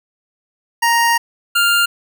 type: tone pair in turn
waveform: 25% pulse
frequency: 934 / 1399.4 Hz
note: A#5 / F6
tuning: +3 / +3 cents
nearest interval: perfect fifth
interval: 700 cents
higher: second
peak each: -8 dBFS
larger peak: neither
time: 0.82-1.18 / 1.55-1.86 s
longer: first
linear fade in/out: 10 ms
effects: none